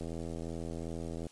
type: click train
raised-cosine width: 2 ms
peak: -27 dBFS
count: 105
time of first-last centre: 0.01-1.268 s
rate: 82.7 Hz
effects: white hiss -59 dBFS RMS until 1.31 s + resampled to 22050 Hz